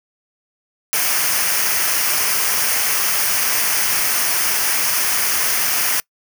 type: noise with comb filter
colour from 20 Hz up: white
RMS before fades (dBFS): -18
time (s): 0.93-6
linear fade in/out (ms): 0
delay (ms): 0.26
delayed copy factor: -0.6
effects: noise-tail reverb RT60 0.1 s tail -25 dB re dry